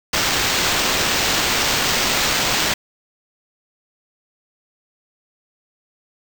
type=noise with sample-and-hold; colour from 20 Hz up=white; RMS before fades=-19 dBFS; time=0.13-2.74 s; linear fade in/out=5 ms; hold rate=11025 Hz; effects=none